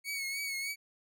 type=tone with vibrato; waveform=sawtooth; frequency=2217 Hz; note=C#7; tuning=in tune; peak=-31 dBFS; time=0.04-0.76 s; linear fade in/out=50 ms; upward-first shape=triangle; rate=3.3 Hz; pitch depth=54 cents each way; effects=none